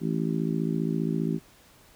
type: harmonic tone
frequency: 55 Hz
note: A1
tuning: in tune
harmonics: 3 / 4 / 5 / 6 / 7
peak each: -28 / -30 / -32 / -34 / -35 dBFS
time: 0-1.4 s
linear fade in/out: 50 ms
effects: pink hiss -56 dBFS RMS until 1.95 s